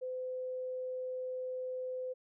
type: tone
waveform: sine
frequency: 510 Hz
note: C5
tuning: 44 cents flat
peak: -36 dBFS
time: 0.01-2.14 s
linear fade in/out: 20 ms
effects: none